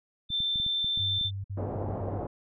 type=tone; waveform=sine; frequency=3557 Hz; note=A7; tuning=18 cents sharp; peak=-26 dBFS; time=0.29-1.31 s; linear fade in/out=50 ms
type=clicks; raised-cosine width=5 ms; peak=-29 dBFS; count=8; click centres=0.304 / 0.404 / 0.558 / 0.6 / 0.664 / 0.845 / 0.975 / 1.212 s
type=tone bursts; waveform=sine; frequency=98.1 Hz; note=G2; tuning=2 cents sharp; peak=-32 dBFS; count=5; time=0.99-2.202 s; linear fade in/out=10 ms; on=200 ms; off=53 ms
type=low-pass noise; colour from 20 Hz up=white; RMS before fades=-35 dBFS; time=1.57-2.27 s; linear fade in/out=5 ms; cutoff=720 Hz; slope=24 dB/octave
effects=none